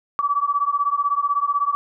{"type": "beating tone pair", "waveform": "sine", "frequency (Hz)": [1141, 1157], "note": ["C#6", "D6"], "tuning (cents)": [50, -26], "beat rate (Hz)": 16, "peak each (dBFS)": -21, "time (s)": [0.19, 1.75], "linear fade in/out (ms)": 0, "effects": []}